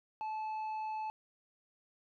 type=tone with tanh clipping; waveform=sine; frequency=868 Hz; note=A5; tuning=24 cents flat; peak=-37 dBFS; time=0.21-1.1 s; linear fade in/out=0 ms; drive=5 dB; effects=none